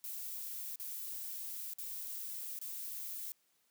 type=noise with dropouts; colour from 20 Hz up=violet; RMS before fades=-43 dBFS; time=0.04-3.32 s; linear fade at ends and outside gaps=0 ms; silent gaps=0.757-0.798 / 1.736-1.785 / 2.59-2.614 s; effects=white hiss -75 dBFS RMS until 3.7 s + high-pass 100 Hz 12 dB/octave